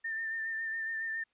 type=tone with vibrato; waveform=sine; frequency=1798 Hz; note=A6; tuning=37 cents sharp; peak=-33 dBFS; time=0.04-1.24 s; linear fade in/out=10 ms; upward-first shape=sine; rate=7.2 Hz; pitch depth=28 cents each way; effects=white hiss -75 dBFS RMS until 1.33 s + resampled to 8000 Hz